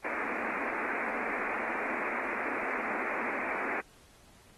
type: band-pass noise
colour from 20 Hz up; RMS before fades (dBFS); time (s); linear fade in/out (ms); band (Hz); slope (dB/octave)
white; -35; 0.04-3.81; 10; 210 to 2400; 96
effects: pink hiss -60 dBFS RMS until 4.57 s + AAC 32 kbps